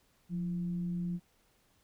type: tone with frequency modulation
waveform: sine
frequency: 175.6 Hz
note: F3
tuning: 10 cents sharp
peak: -32 dBFS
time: 0.29-1.2 s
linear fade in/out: 50 ms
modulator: 157 Hz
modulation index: 0.22
effects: pink hiss -70 dBFS RMS until 1.83 s